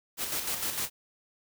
white noise with tremolo, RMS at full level -31 dBFS, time 0.17-0.9 s, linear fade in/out 50 ms, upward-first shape square, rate 6.6 Hz, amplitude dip 45%, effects none

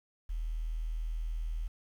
sine tone, 40.19 Hz, E1, 43 cents flat, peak -32 dBFS, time 0.29-1.68 s, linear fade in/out 10 ms, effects 10-bit

